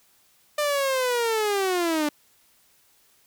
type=linear sweep; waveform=sawtooth; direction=down; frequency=600 to 290.9 Hz; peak=-18 dBFS; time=0.58-2.09 s; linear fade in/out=5 ms; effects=white hiss -61 dBFS RMS until 3.26 s